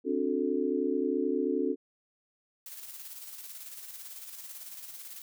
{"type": "chord", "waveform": "sine", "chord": "D dominant seventh", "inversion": "third", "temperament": "just", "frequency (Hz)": [264.3, 293.7, 367.1, 440.5], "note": ["C4", "D4", "F#4", "A4"], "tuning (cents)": [18, 0, -14, 2], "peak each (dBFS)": -32, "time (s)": [0.04, 1.76], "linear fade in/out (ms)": 50}
{"type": "noise with tremolo", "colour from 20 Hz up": "blue", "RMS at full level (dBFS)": -43, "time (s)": [2.66, 5.22], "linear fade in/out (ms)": 2, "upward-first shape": "square", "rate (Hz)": 18, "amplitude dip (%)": 40}
{"effects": []}